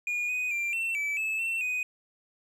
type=tone with pitch steps; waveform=triangle; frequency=2438 / 2492 / 2372 / 2696 / 2306 / 2607 / 2695 / 2495 Hz; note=D#7 / D#7 / D7 / E7 / D7 / E7 / E7 / D#7; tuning=-36 / +2 / +17 / +38 / -32 / -20 / +38 / +4 cents; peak=-26 dBFS; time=0.07-1.83 s; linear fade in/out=2 ms; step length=220 ms; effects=none